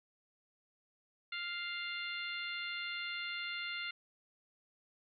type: harmonic tone with a mistuned harmonic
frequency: 698.5 Hz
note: F5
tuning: in tune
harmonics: 2 / 3 / 4 / 5 / 6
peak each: -44 / -42 / -44 / -47 / -49 dBFS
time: 1.32-3.91 s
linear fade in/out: 5 ms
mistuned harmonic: 5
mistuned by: +17 cents
effects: none